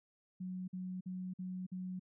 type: tone bursts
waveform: sine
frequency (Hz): 184.1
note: F#3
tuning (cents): -8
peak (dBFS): -39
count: 5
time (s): 0.4-1.996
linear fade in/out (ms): 10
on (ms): 280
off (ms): 49
effects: none